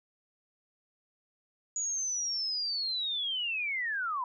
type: linear sweep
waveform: sine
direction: down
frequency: 6850 to 962 Hz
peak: -30 dBFS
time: 1.76-4.24 s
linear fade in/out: 2 ms
effects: none